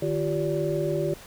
sine tone cluster, 153.3 / 350 / 390.5 / 575 Hz, D#3 / F4 / G4 / D5, -25 / +4 / -7 / -37 cents, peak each -29 dBFS, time 0.02-1.14 s, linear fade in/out 5 ms, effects pink hiss -46 dBFS RMS until 1.26 s

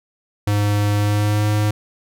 square tone with pitch glide, 103.2 to 105.31 Hz, G#2 to G#2, -10 to +25 cents, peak -16 dBFS, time 0.47-1.71 s, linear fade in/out 5 ms, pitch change +35 cents, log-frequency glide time 0.96-1.48 s, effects none

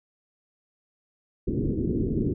white low-pass noise, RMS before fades -26 dBFS, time 1.47-2.34 s, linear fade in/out 10 ms, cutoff 390 Hz, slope 48 dB/octave, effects none

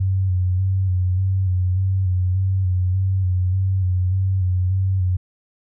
sine tone with vibrato, 93.2 Hz, F#2, 13 cents sharp, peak -16 dBFS, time 0-5.17 s, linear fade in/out 10 ms, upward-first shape square, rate 1.7 Hz, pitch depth 36 cents each way, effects none

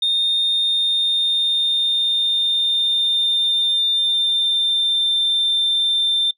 sine tone with pitch glide, 3657 to 3578 Hz, A#7 to A7, -34 to +28 cents, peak -14 dBFS, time 0.02-6.31 s, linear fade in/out 5 ms, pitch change -38 cents, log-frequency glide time 0.42-5.23 s, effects noise-tail reverb RT60 0.1 s tail -20 dB re dry + tanh soft clip ceiling -12 dBFS

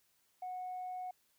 sine tone, 734 Hz, F#5, 14 cents flat, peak -38 dBFS, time 0.42-1.11 s, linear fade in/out 5 ms, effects tanh soft clip ceiling -36 dBFS + white hiss -74 dBFS RMS until 1.38 s

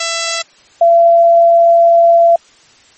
5% pulse / sine tone pair in turn, 667 / 677.9 Hz, E5 / E5, +20 / +48 cents, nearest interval unison, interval 28 cents, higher second, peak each -4 dBFS, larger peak neither, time 0-0.42 / 0.81-2.36 s, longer second, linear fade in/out 5 ms, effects white hiss -46 dBFS RMS until 2.97 s + MP3 32 kbps

